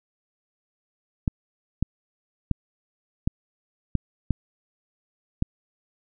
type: clicks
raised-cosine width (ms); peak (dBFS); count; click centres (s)
5; -9; 7; 1.278 / 1.826 / 2.513 / 3.275 / 3.953 / 4.307 / 5.424
effects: none